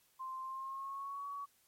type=tone with pitch glide; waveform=sine; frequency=1046.5 to 1128.1 Hz; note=C6 to C#6; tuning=0 to +30 cents; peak=-40 dBFS; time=0.19-1.46 s; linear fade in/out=20 ms; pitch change=+130 cents; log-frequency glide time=0.42-1.25 s; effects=white hiss -71 dBFS RMS until 1.67 s + MP3 64 kbps